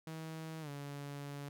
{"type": "tone with pitch glide", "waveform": "sawtooth", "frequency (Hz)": [160, 142.54], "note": ["D#3", "C#3"], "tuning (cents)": [49, 49], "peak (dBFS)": -39, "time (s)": [0.07, 1.49], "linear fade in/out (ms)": 2, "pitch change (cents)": -200, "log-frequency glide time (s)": [0.61, 0.69], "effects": []}